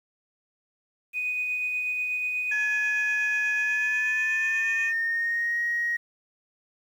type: tone with tremolo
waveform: sine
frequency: 2489 Hz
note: D#7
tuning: in tune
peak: -24 dBFS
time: 1.13-4.93 s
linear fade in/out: 50 ms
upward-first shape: sine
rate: 8.2 Hz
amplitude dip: 25%
type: tone with pitch glide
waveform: sine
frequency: 1700 to 1886.3 Hz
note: G#6 to A#6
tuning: +40 to +20 cents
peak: -23 dBFS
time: 2.51-5.97 s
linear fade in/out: 10 ms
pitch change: +180 cents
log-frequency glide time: 3.56-5.61 s
effects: tanh soft clip ceiling -19 dBFS + 9-bit